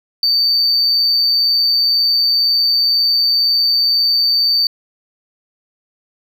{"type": "tone with amplitude modulation", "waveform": "sine", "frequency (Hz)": 4585, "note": "D8", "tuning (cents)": -42, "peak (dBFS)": -7, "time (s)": [0.23, 4.67], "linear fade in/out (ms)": 2, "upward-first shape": "sine", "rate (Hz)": 122, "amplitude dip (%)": 45, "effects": ["tanh soft clip ceiling -9 dBFS"]}